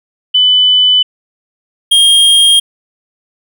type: tone pair in turn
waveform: sine / square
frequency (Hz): 3000 / 3230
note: F#7 / G#7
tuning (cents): +23 / -49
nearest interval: minor second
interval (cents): 128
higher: second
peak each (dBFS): -5 / -5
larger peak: neither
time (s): 0.34-1.03 / 1.91-2.6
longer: neither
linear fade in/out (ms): 10
effects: none